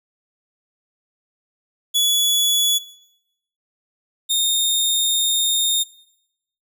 sawtooth tone pair in turn, 3400 / 3668 Hz, G#7 / A#7, +40 / -29 cents, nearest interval minor second, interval 131 cents, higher second, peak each -12 / -14 dBFS, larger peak first, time 1.94-2.79 / 4.29-5.84 s, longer second, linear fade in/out 20 ms, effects noise-tail reverb RT60 0.8 s tail -19 dB re dry

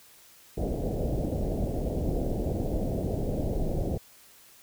pink low-pass noise, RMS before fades -29 dBFS, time 0.57-3.98 s, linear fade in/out 10 ms, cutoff 680 Hz, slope 48 dB/octave, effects white hiss -55 dBFS RMS until 4.62 s

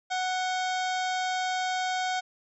harmonic tone with a mistuned harmonic, 740 Hz, F#5, in tune, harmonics 1 / 2 / 3 / 4 / 5 / 6 / 7 / 8 / 9 / 10, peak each -28 / -34 / -38 / -40 / -42 / -44 / -45 / -46 / -47 / -48 dBFS, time 0.1-2.21 s, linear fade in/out 20 ms, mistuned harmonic 4, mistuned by +130 cents, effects none

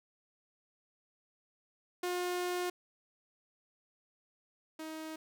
sawtooth tone pair in turn, 357.6 / 315.8 Hz, F4 / D#4, +41 / +26 cents, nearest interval major second, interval 215 cents, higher first, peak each -29 / -37 dBFS, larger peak first, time 2.03-2.7 / 4.79-5.16 s, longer first, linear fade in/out 5 ms, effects none

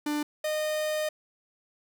45% pulse tone pair in turn, 296.8 / 614.2 Hz, D4 / D#5, +18 / -23 cents, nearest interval octave + minor second, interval 1259 cents, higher second, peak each -27 dBFS, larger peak neither, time 0.06-0.23 / 0.44-1.09 s, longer second, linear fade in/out 5 ms, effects none

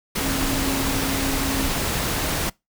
sine tone in noise, 271.1 Hz, C#4, 38 cents flat, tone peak -26 dBFS, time 0.2-1.69 s, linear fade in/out 10 ms, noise pink, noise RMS -24 dBFS, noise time 0.15-2.5 s, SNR -5 dB, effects noise-tail reverb RT60 0.2 s tail -24 dB re dry

